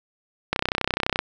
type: click train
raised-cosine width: 0.3 ms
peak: -5 dBFS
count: 22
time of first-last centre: 0.53-1.19 s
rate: 31.8 Hz
effects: none